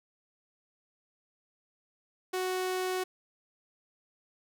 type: tone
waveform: sawtooth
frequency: 370 Hz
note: F#4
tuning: in tune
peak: -26 dBFS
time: 2.33-3.04 s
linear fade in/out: 10 ms
effects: none